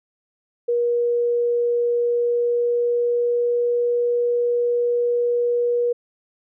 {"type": "tone with pitch glide", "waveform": "sine", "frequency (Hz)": [477.6, 480.6], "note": ["A#4", "B4"], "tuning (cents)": [42, -47], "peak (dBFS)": -17, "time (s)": [0.68, 5.93], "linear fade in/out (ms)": 10, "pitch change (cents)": 11, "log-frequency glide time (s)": [1.92, 3.77], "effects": []}